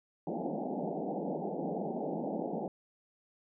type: band-pass noise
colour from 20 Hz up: pink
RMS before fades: -36 dBFS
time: 0.27-2.68 s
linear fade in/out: 2 ms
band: 160 to 840 Hz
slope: 96 dB/octave
effects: none